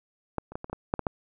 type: clicks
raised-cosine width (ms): 1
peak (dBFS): -14 / -28 / -18 / -22 / -26 / -19 / -10 / -15 / -12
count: 9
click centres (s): 0.383 / 0.52 / 0.555 / 0.644 / 0.698 / 0.73 / 0.939 / 0.993 / 1.068
effects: none